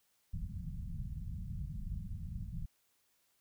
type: low-pass noise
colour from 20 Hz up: pink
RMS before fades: -41 dBFS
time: 0.33-2.66 s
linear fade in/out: 10 ms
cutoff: 190 Hz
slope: 48 dB/octave
effects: white hiss -75 dBFS RMS until 3.4 s